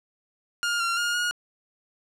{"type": "tone with pitch steps", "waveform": "sawtooth", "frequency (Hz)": [1414, 1376, 1421, 1439], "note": ["F6", "F6", "F6", "F#6"], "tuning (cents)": [21, -26, 30, -49], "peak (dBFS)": -20, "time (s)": [0.63, 1.31], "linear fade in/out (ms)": 0, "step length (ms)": 170, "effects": ["low-pass 9000 Hz 12 dB/octave"]}